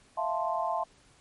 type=chord; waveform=sine; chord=F major seventh; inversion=third; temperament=equal; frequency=659.3 / 698.5 / 880 / 1046.5 Hz; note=E5 / F5 / A5 / C6; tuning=0 / 0 / 0 / 0 cents; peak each=-33 dBFS; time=0.17-0.84 s; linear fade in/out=10 ms; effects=pink hiss -61 dBFS RMS until 1.2 s + MP3 48 kbps